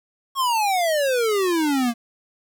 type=exponential sweep; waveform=square; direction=down; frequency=1108.7 to 228 Hz; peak=-19 dBFS; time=0.35-1.94 s; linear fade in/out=50 ms; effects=9-bit